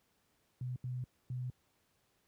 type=tone bursts at uneven times; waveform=sine; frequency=125.7 Hz; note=B2; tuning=31 cents sharp; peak=-36 dBFS; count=3; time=0.61-0.76 / 0.84-1.04 / 1.3-1.5 s; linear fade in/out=2 ms; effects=pink hiss -75 dBFS RMS until 2.27 s + high-pass 60 Hz 12 dB/octave